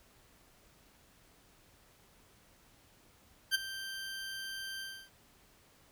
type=tone with ADSR envelope; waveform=20% pulse; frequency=1568 Hz; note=G6; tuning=in tune; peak=-20 dBFS; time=3.51-5.1 s; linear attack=38 ms; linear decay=16 ms; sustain=-15 dB; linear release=290 ms; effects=pink hiss -64 dBFS RMS until 5.91 s